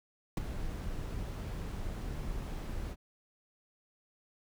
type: noise with ADSR envelope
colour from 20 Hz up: brown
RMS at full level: -26 dBFS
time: 0.37-2.96 s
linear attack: 3 ms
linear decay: 16 ms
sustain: -12 dB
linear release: 48 ms
effects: none